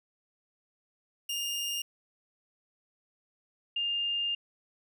sawtooth / sine tone pair in turn, 2822 / 2810 Hz, F7 / F7, +17 / +10 cents, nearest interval unison, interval 7 cents, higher first, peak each -28 dBFS, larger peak neither, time 1.29-1.82 / 3.76-4.35 s, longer second, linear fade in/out 5 ms, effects none

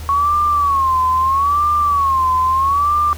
sine tone with vibrato, 1105 Hz, C#6, 6 cents flat, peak -12 dBFS, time 0.09-3.13 s, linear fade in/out 0 ms, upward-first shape sine, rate 0.77 Hz, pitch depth 130 cents each way, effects added 78 Hz sine -27 dBFS peak until 3.17 s + pink hiss -37 dBFS RMS until 3.17 s

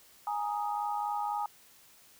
sine chord, Ab suspended second, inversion none, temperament just, 830.6 / 934.4 / 1245.9 Hz, Ab5 / Bb5 / Eb6, 0 / +4 / +2 cents, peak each -32 / -37 / -38 dBFS, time 0.27-1.46 s, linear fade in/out 2 ms, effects white hiss -59 dBFS RMS until 2.19 s

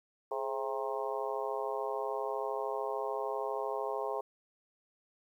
harmonic tone with a mistuned harmonic, 133.1 Hz, C3, 30 cents sharp, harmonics 3 / 4 / 5 / 6 / 7 / 8, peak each -38 / -39 / -40 / -41 / -41 / -42 dBFS, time 0.31-4.21 s, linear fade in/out 5 ms, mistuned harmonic 3, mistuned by +81 cents, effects 11-bit

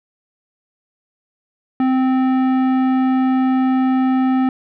sine tone with tanh clipping, 260 Hz, C4, 11 cents flat, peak -15 dBFS, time 1.8-4.49 s, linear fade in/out 2 ms, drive 14 dB, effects none

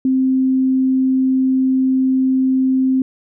sine tone, 261.6 Hz, C4, in tune, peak -12 dBFS, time 0.05-3.02 s, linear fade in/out 2 ms, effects none

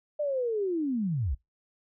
sine linear sweep, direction down, 606 to 51.91 Hz, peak -26 dBFS, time 0.19-1.35 s, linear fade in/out 10 ms, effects noise-tail reverb RT60 0.2 s tail -24 dB re dry

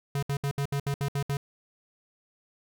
square tone bursts, 140.7 Hz, C#3, 26 cents sharp, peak -27 dBFS, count 9, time 0.15-1.37 s, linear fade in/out 2 ms, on 76 ms, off 67 ms, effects none

